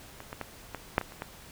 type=clicks; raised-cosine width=0.5 ms; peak=-26 / -23 / -19 / -20 / -7 / -20 / -30 / -19 dBFS; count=8; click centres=0.204 / 0.329 / 0.413 / 0.747 / 0.981 / 1.013 / 1.122 / 1.221 s; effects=pink hiss -50 dBFS RMS until 1.51 s